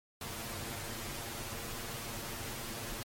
pink noise with comb filter, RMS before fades -41 dBFS, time 0.21-3.03 s, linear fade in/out 2 ms, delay 8.7 ms, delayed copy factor +0.8, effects MP3 64 kbps

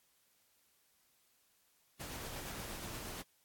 pink noise with tremolo, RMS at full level -44 dBFS, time 1.99-3.23 s, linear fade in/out 20 ms, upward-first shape triangle, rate 8.5 Hz, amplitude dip 25%, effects white hiss -73 dBFS RMS until 3.44 s + AAC 64 kbps

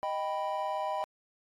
triangle chord, Eb augmented, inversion none, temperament equal, 622.3 / 784 / 987.8 Hz, Eb5 / G5 / B5, 0 / 0 / 0 cents, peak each -33 dBFS, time 0.03-1.04 s, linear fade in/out 0 ms, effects AAC 48 kbps

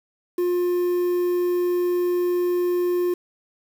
triangle tone with quantisation, 354.9 Hz, F4, 28 cents sharp, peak -17 dBFS, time 0.38-3.14 s, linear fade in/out 5 ms, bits 7, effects none

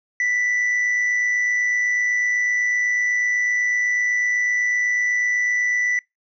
triangle tone with amplitude modulation, 1975.5 Hz, B6, in tune, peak -15 dBFS, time 0.2-5.99 s, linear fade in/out 2 ms, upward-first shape sine, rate 108 Hz, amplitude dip 35%, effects noise-tail reverb RT60 0.2 s tail -26 dB re dry + resampled to 16000 Hz

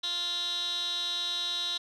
15% pulse tone with band-pass filter, 349.2 Hz, F4, in tune, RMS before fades -32 dBFS, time 0.03-1.78 s, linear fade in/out 10 ms, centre 3900 Hz, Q 7.7, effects none

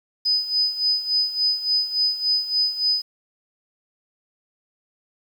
sine tone with tremolo, 5000 Hz, D#8, 8 cents sharp, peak -16 dBFS, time 0.25-3.02 s, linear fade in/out 10 ms, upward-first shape sine, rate 3.5 Hz, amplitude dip 75%, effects 8-bit

